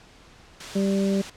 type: noise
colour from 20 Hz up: white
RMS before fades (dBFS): -36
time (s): 0.6-1.3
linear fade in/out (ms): 5
type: harmonic tone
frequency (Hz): 196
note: G3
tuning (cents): 0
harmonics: 1 / 2 / 3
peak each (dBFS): -21 / -27 / -31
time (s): 0.75-1.22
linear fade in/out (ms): 10
effects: pink hiss -51 dBFS RMS until 1.36 s + low-pass 6000 Hz 12 dB/octave